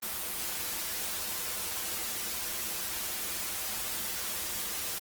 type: noise with comb filter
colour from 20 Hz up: white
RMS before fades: -35 dBFS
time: 0.02-4.99 s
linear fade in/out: 10 ms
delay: 7.2 ms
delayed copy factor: -0.7
effects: Opus 24 kbps